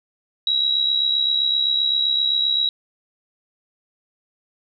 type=tone with amplitude modulation; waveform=sine; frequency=3869 Hz; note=B7; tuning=36 cents flat; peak=-14 dBFS; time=0.47-2.69 s; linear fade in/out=2 ms; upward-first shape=sine; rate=67.7 Hz; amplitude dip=60%; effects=none